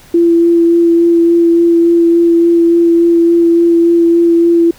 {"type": "tone with vibrato", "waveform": "sine", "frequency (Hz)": 338.4, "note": "E4", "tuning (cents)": 45, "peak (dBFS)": -5, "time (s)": [0.14, 4.71], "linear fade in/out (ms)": 5, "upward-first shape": "sine", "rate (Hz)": 3.5, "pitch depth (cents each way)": 12, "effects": ["pink hiss -41 dBFS RMS until 4.78 s"]}